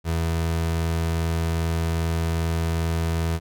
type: tone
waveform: 30% pulse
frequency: 82.5 Hz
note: E2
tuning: 2 cents sharp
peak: -19 dBFS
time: 0.04-3.4 s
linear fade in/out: 50 ms
effects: none